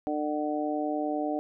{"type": "harmonic tone", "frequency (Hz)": 150.1, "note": "D3", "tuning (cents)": 38, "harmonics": [2, 3, 4, 5], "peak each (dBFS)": [-30, -37, -33, -33], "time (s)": [0.07, 1.39], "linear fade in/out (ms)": 0, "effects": []}